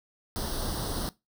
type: noise with comb filter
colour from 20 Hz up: pink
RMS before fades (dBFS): -32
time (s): 0.36-1.09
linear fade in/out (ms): 0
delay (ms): 0.21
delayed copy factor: +0.85
effects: noise-tail reverb RT60 0.2 s tail -19 dB re dry